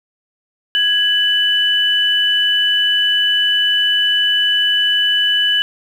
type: tone pair together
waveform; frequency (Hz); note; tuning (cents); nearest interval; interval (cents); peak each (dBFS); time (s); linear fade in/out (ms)
sine; 1661.2 / 2984; G#6 / F#7; 0 / +14; minor seventh; 1014; -18 / -13; 0.75-5.62; 0
effects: 7-bit